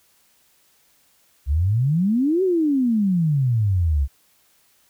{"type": "exponential two-way sweep", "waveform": "sine", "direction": "up then down", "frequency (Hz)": [65.41, 387.9, 65.41], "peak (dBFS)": -16, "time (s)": [1.46, 4.08], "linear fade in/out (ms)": 50, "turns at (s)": 2.43, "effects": ["white hiss -60 dBFS RMS until 4.89 s"]}